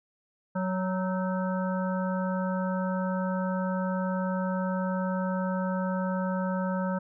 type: harmonic tone with a mistuned harmonic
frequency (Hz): 185.9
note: F#3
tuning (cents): +8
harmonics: 1 / 3 / 5 / 7 / 8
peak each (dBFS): -28 / -33 / -36 / -39 / -41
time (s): 0.55-6.99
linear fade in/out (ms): 10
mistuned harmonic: 8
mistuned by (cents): +61
effects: none